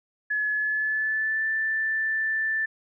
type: tone with pitch glide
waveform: sine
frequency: 1704 to 1766.1 Hz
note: G#6 to A6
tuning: +44 to +6 cents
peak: -23 dBFS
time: 0.3-2.66 s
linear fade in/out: 10 ms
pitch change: +62 cents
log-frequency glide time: 0.51-1.47 s
effects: none